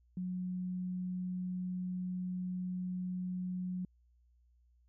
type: tone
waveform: sine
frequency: 182.2 Hz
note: F#3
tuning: 26 cents flat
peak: -35 dBFS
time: 0.17-3.85 s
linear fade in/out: 2 ms
effects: added 60 Hz sine -65 dBFS peak until 4.88 s